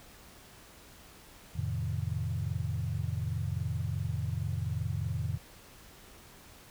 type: chord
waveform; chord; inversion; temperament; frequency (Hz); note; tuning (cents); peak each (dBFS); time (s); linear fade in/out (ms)
sine; F dominant seventh; none; equal; 87.31 / 110 / 130.81 / 155.56; F2 / A2 / C3 / Eb3; 0 / 0 / 0 / 0; -35 / -35 / -37 / -38; 1.55-5.38; 10
effects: pink hiss -54 dBFS RMS until 6.7 s